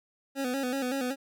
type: tone with vibrato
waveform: 25% pulse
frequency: 261.6 Hz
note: C4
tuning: in tune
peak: -25 dBFS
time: 0.35-1.16 s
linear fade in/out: 50 ms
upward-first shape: square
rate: 5.3 Hz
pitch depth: 79 cents each way
effects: none